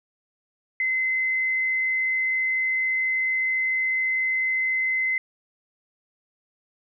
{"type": "tone with frequency modulation", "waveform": "sine", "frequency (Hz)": 2053, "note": "C7", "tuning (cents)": -33, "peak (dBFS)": -21, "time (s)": [0.8, 5.18], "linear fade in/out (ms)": 2, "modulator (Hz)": 24.3, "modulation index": 0.26, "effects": []}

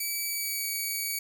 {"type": "tone with pitch glide", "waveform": "5% pulse", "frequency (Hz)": [2297, 2263], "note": ["D7", "C#7"], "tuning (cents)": [-39, 35], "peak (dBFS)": -20, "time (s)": [0, 1.19], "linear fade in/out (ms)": 5, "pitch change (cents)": -26, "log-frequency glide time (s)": [0.27, 0.65], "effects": []}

